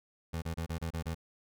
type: tone bursts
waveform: 25% pulse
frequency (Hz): 82.41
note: E2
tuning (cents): 0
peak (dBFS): -30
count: 7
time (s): 0.33-1.147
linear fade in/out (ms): 10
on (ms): 91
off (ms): 30
effects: none